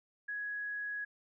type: tone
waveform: sine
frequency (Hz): 1670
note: G#6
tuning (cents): +9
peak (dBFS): -36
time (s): 0.28-1.05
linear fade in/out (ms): 10
effects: none